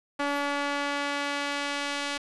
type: tone with band-pass filter sweep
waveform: sawtooth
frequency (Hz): 285.5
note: D4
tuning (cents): -49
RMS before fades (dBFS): -30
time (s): 0.19-2.18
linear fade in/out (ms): 10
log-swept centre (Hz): 1300 to 3200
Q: 0.71
effects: resampled to 24000 Hz + 8-bit

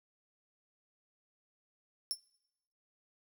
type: tone with exponential decay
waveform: 25% pulse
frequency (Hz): 5390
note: E8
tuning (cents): +38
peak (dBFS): -23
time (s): 2.11-2.19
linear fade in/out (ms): 0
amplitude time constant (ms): 17
effects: noise-tail reverb RT60 0.9 s tail -24 dB re dry

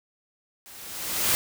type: noise with level ramp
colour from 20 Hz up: white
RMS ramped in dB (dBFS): -47 to -21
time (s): 0.66-1.35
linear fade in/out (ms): 0
effects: none

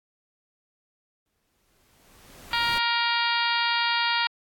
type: noise with exponential growth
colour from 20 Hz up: pink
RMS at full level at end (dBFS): -38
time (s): 1.26-2.78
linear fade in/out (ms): 0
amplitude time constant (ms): 330
type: harmonic tone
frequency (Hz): 469.3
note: A#4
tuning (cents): +12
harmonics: 2 / 3 / 4 / 5 / 6 / 7 / 8 / 9 / 10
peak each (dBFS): -27 / -29 / -30 / -31 / -32 / -32 / -33 / -34 / -34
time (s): 2.53-4.27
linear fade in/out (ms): 2
effects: AAC 64 kbps

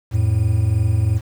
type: tone pair together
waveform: triangle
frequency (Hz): 86.38 / 109.1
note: F2 / A2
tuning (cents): -18 / -14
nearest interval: major third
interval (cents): 404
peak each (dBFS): -17 / -14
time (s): 0.11-1.21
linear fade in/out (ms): 50
effects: 7-bit

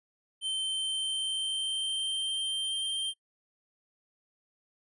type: tone with pitch glide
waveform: square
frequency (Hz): 3104 to 3158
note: G7 to G7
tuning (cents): -18 to +12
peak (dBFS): -30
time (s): 0.41-3.14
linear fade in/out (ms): 50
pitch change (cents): +30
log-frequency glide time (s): 0.63-2.91
effects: noise-tail reverb RT60 0.1 s tail -24 dB re dry + resampled to 24000 Hz

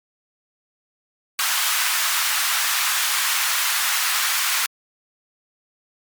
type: high-pass noise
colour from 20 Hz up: pink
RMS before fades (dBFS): -21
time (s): 1.39-4.66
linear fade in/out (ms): 0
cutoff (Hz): 1100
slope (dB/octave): 24
effects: MP3 96 kbps

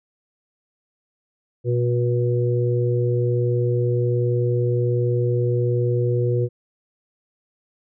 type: harmonic tone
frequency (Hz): 121.3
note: B2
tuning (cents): -31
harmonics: 1 / 3 / 4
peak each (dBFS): -19 / -24 / -25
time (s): 1.64-6.49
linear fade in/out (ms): 50
effects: none

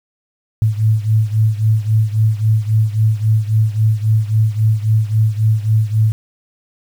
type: beating tone pair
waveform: sine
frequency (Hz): 108.1 / 111.8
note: A2 / A2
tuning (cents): -30 / +28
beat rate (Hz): 3.7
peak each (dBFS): -13 / -16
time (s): 0.62-6.12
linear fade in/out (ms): 0
effects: 7-bit

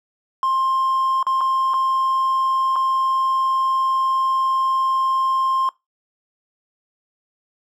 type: tone with dropouts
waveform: triangle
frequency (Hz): 1057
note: C6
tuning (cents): +17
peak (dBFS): -14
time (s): 0.43-5.69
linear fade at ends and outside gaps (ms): 1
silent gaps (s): 1.228-1.267 / 1.408-1.412 / 1.736-1.74 / 2.758-2.762
effects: noise-tail reverb RT60 0.2 s tail -23 dB re dry + tanh soft clip ceiling -10 dBFS

